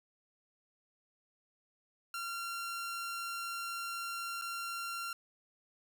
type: tone with dropouts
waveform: sawtooth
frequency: 1376 Hz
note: F6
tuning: 26 cents flat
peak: -34 dBFS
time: 2.14-5.13 s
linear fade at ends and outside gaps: 2 ms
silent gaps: 4.414-4.42 s
effects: none